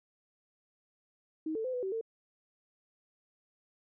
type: tone with pitch steps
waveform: sine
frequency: 315 / 443.8 / 512 / 495.9 / 382.5 / 451 Hz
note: D#4 / A4 / C5 / B4 / G4 / A4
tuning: +21 / +15 / -38 / +7 / -42 / +43 cents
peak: -32 dBFS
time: 1.46-2.012 s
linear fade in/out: 5 ms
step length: 92 ms
effects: none